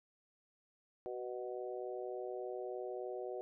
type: harmonic tone with a mistuned harmonic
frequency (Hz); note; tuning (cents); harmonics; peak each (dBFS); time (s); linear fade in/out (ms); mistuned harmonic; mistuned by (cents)
123.47; B2; 0; 3 / 4 / 5 / 6; -43 / -45 / -47 / -49; 1.06-3.41; 0; 3; +19
effects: none